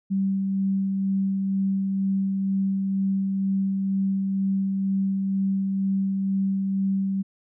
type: tone with tremolo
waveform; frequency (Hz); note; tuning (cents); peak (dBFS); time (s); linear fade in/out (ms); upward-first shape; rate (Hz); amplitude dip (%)
sine; 194; G3; -18; -20; 0.1-7.23; 20; sine; 2.1; 25
effects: none